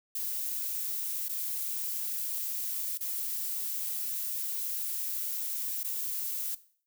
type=noise with dropouts; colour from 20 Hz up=violet; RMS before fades=-34 dBFS; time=0.15-6.55 s; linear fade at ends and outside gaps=5 ms; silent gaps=1.284-1.293 / 2.976-3.007 / 5.833-5.844 s; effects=noise-tail reverb RT60 0.5 s tail -17 dB re dry